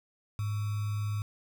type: tone with sample-and-hold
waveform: sine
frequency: 104.3 Hz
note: G#2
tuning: 8 cents sharp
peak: -29 dBFS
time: 0.39-1.22 s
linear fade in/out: 0 ms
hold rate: 1225 Hz
effects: none